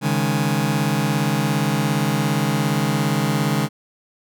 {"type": "chord", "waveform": "sawtooth", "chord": "C# suspended second", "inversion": "none", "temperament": "just", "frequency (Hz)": [138.59, 155.92, 207.9], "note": ["C#3", "D#3", "G#3"], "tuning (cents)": [0, 4, 2], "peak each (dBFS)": -18, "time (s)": [0.01, 3.69], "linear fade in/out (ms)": 50, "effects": []}